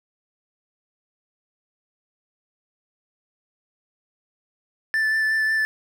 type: tone with vibrato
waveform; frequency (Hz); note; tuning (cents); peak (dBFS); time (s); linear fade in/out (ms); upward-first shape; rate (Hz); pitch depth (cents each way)
triangle; 1760; A6; 0; -17; 4.94-5.65; 0; sine; 5.5; 13
effects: none